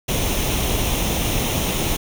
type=noise with comb filter; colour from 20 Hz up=pink; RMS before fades=-21 dBFS; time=0.08-1.97 s; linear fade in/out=10 ms; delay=0.32 ms; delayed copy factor=+0.55; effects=none